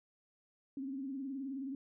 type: tone with vibrato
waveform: sine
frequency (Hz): 270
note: C#4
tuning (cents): -45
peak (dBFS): -38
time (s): 0.77-1.75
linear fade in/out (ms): 2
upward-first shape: sine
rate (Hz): 19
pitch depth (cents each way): 82
effects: none